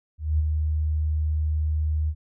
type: tone with ADSR envelope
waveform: sine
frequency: 77 Hz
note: D#2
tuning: 17 cents flat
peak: -17 dBFS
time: 0.18-2.15 s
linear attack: 210 ms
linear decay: 25 ms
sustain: -4 dB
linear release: 63 ms
effects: none